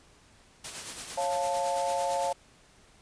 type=noise with tremolo; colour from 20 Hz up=white; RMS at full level=-37 dBFS; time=0.64-2.33 s; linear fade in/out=5 ms; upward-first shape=sine; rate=8.9 Hz; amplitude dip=45%
type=chord; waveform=sine; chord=Db augmented; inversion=none; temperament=equal with one note detuned; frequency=549.6 / 698.5 / 880 Hz; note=Db5 / F5 / A5; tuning=-15 / 0 / 0 cents; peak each=-31 dBFS; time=1.17-2.33 s; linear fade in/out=10 ms
effects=pink hiss -59 dBFS RMS until 3.01 s + resampled to 22050 Hz